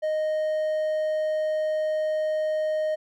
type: tone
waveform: triangle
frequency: 620 Hz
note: D#5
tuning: 6 cents flat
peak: -21 dBFS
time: 0.02-2.96 s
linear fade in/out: 20 ms
effects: none